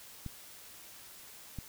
clicks, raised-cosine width 5 ms, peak -27 dBFS, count 2, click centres 0.263 / 1.587 s, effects white hiss -52 dBFS RMS until 1.68 s

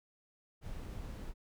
brown noise, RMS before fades -43 dBFS, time 0.61-1.34 s, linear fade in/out 50 ms, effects none

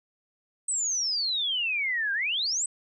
sine exponential two-way sweep, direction down then up, 8300 to 1568 to 8300 Hz, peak -25 dBFS, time 0.68-2.66 s, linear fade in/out 5 ms, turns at 2.13 s, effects none

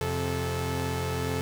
sawtooth tone cluster, 86.9 / 131.3 / 435.1 Hz, F2 / C3 / A4, -8 / +6 / -19 cents, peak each -28 dBFS, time 0.01-1.41 s, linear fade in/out 0 ms, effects none

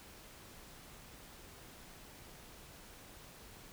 silence, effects pink hiss -55 dBFS RMS until 3.72 s

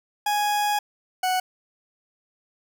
40% pulse tone pair in turn, 830.6 / 740.4 Hz, G#5 / F#5, 0 / +1 cents, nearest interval major second, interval 199 cents, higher first, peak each -20 dBFS, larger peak neither, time 0.26-0.79 / 1.23-1.4 s, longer first, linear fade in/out 5 ms, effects none

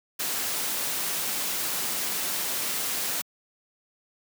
white noise, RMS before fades -29 dBFS, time 0.19-3.22 s, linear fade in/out 10 ms, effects high-pass 150 Hz 12 dB/octave

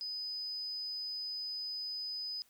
sine tone, 5000 Hz, D#8, 8 cents sharp, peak -37 dBFS, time 0.01-2.42 s, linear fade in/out 0 ms, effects white hiss -68 dBFS RMS until 2.49 s

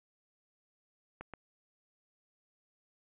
clicks, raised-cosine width 0.5 ms, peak -28 dBFS, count 2, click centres 1.21 / 1.337 s, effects resampled to 8000 Hz + 9-bit

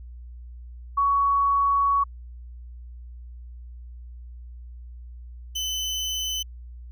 sine / 30% pulse tone pair in turn, 1120 / 3029 Hz, C#6 / F#7, +18 / +40 cents, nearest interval octave + perfect fourth, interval 1722 cents, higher second, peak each -18 / -23 dBFS, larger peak first, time 0.97-2.04 / 5.55-6.43 s, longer first, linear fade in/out 10 ms, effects added 60 Hz sine -38 dBFS peak until 6.91 s

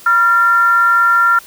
sine tone with frequency modulation, 1381 Hz, F6, 20 cents flat, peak -8 dBFS, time 0.06-1.39 s, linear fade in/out 5 ms, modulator 408 Hz, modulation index 0.38, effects white hiss -39 dBFS RMS until 1.46 s

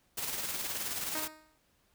white noise with tremolo, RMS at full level -35 dBFS, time 0.17-1.28 s, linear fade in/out 10 ms, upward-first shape square, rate 19 Hz, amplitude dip 35%
10% pulse tone with exponential decay, 311.1 Hz, D#4, in tune, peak -26 dBFS, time 1.15-1.58 s, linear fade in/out 1 ms, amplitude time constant 93 ms
effects pink hiss -71 dBFS RMS until 1.94 s

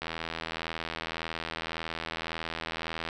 click train, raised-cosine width 0.3 ms, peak -17 dBFS, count 252, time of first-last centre 0.02-3.088 s, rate 81.8 Hz, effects none

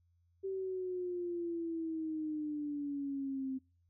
sine exponential sweep, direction down, 388 to 261.6 Hz, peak -35 dBFS, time 0.43-3.59 s, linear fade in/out 20 ms, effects noise-tail reverb RT60 0.3 s tail -25 dB re dry + added 86 Hz sine -69 dBFS peak until 3.89 s

